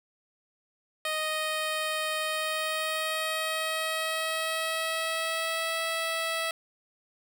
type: tone with pitch glide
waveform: 10% pulse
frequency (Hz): 622.3 to 654.4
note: D#5 to E5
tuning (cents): 0 to -13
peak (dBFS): -20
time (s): 1.05-6.51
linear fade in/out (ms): 2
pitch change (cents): +87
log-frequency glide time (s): 2.2-5.8
effects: none